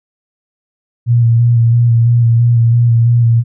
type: tone with vibrato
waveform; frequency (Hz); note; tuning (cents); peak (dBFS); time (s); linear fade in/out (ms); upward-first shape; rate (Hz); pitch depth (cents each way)
sine; 117.6; A#2; +16; -6; 1.06-3.44; 50; square; 3; 23
effects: none